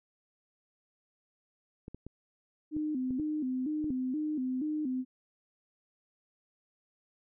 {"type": "clicks", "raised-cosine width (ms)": 3, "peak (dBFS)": -30, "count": 8, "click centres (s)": [1.881, 1.946, 2.066, 2.766, 3.107, 3.198, 3.843, 3.905]}
{"type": "tone with vibrato", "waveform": "sine", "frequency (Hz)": 279.8, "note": "C#4", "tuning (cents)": 16, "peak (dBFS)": -30, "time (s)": [2.71, 5.05], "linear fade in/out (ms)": 50, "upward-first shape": "square", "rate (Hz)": 2.1, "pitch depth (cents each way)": 150}
{"effects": []}